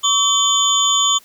sine tone cluster, 1135 / 3109 / 3521 / 6870 Hz, C#6 / G7 / A7 / A8, +41 / -15 / 0 / -42 cents, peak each -18 dBFS, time 0.03-1.19 s, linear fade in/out 20 ms, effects tanh soft clip ceiling -2 dBFS + white hiss -49 dBFS RMS until 1.24 s

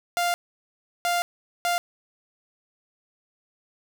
sawtooth tone bursts at uneven times, 698.5 Hz, F5, in tune, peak -18 dBFS, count 3, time 0.17-0.34 / 1.05-1.22 / 1.65-1.78 s, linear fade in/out 0 ms, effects none

